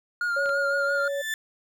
triangle tone with vibrato, 1415 Hz, F6, 22 cents sharp, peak -22 dBFS, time 0.21-1.08 s, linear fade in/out 2 ms, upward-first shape triangle, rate 5.9 Hz, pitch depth 37 cents each way
sine tone with pitch glide, 559 to 562.9 Hz, C#5 to C#5, +14 to +26 cents, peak -26 dBFS, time 0.36-1.22 s, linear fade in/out 10 ms, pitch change +12 cents, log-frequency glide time 0.71-1.01 s
clicks, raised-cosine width 0.3 ms, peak -25 dBFS, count 2, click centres 0.459 / 0.493 s
35% pulse tone with exponential growth, 1760 Hz, A6, in tune, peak -23 dBFS, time 0.69-1.34 s, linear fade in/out 1 ms, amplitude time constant 140 ms
effects none

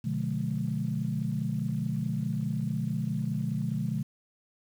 sine chord, B diminished seventh, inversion none, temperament just, 123.47 / 148.16 / 177.8 / 213.4 Hz, B2 / D3 / F3 / Ab3, 0 / +16 / +31 / +47 cents, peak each -33 / -32 / -34 / -33 dBFS, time 0.04-4.03 s, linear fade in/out 10 ms, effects tanh soft clip ceiling -17 dBFS + 9-bit

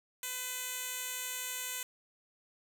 10% pulse tone with band-pass filter, 504 Hz, B4, 35 cents sharp, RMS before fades -39 dBFS, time 0.23-1.83 s, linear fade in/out 2 ms, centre 11000 Hz, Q 0.72, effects none

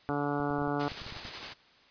harmonic tone, 144.4 Hz, D3, 29 cents flat, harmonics 1 / 2 / 3 / 4 / 5 / 6 / 7 / 8 / 9 / 10, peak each -37 / -33 / -36 / -40 / -37 / -39 / -45 / -41 / -43 / -42 dBFS, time 0.09-0.88 s, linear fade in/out 0 ms
clicks, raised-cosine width 5 ms, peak -34 dBFS, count 11, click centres 0.401 / 0.505 / 0.587 / 0.618 / 0.677 / 0.918 / 1.018 / 1.065 / 1.124 / 1.166 / 1.252 s
white noise with tremolo, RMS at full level -37 dBFS, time 0.79-1.54 s, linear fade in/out 20 ms, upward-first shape square, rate 11 Hz, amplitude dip 30%
effects white hiss -60 dBFS RMS until 1.9 s + resampled to 11025 Hz

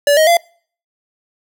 square tone with pitch steps, 576 / 628.1 / 685 Hz, D5 / D#5 / F5, -34 / +16 / -34 cents, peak -9 dBFS, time 0.07-0.37 s, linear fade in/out 2 ms, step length 100 ms, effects noise-tail reverb RT60 0.5 s tail -26 dB re dry

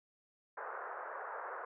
white band-pass noise, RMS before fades -44 dBFS, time 0.57-1.65 s, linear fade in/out 5 ms, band 430 to 1600 Hz, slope 48 dB/octave, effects none

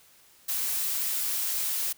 blue noise, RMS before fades -29 dBFS, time 0.48-1.93 s, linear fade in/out 10 ms, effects white hiss -58 dBFS RMS until 1.97 s

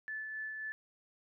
sine tone with tremolo, 1742 Hz, A6, 18 cents flat, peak -37 dBFS, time 0.08-0.72 s, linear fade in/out 0 ms, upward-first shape sine, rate 3.7 Hz, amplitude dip 30%, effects none

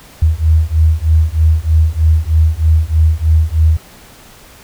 sine beating tone pair, 77.8 / 81 Hz, D#2 / E2, 0 / -30 cents, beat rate 3.2 Hz, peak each -11 dBFS, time 0.22-3.77 s, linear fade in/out 5 ms, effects pink hiss -40 dBFS RMS until 4.63 s

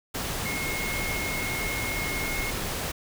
sine tone in noise, 2160 Hz, C#7, 45 cents flat, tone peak -31 dBFS, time 0.45-2.51 s, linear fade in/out 10 ms, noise pink, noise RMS -31 dBFS, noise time 0.14-2.92 s, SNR -3 dB, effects none

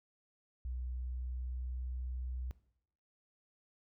sine tone with pitch glide, 62.2 to 62.78 Hz, B1 to B1, +13 to +29 cents, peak -37 dBFS, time 0.65-2.51 s, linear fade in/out 0 ms, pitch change +16 cents, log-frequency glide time 0.83-2.09 s, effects noise-tail reverb RT60 0.7 s tail -18 dB re dry

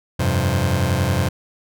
sawtooth chord, F suspended second, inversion none, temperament just, 87.31 / 98.22 / 130.96 Hz, F2 / G2 / C3, 0 / +4 / +2 cents, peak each -17 dBFS, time 0.19-1.29 s, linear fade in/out 10 ms, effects none

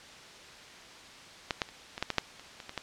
clicks, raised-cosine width 0.2 ms, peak -11 / -10 / -30 / -20 / -11 / -12 / -6 / -29 / -25 / -22 / -15 dBFS, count 11, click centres 1.508 / 1.618 / 1.689 / 1.979 / 2.026 / 2.103 / 2.183 / 2.396 / 2.602 / 2.694 / 2.777 s, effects white hiss -49 dBFS RMS until 2.82 s + low-pass 5000 Hz 12 dB/octave

